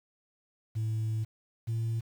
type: tone pair in turn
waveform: sine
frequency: 110 / 113.62 Hz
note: A2 / A#2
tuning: 0 / -44 cents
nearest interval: minor second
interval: 56 cents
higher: second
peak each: -26 dBFS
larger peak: neither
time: 0.75-1.25 / 1.67-2.01 s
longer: first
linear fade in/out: 20 ms
effects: tanh soft clip ceiling -27 dBFS + 9-bit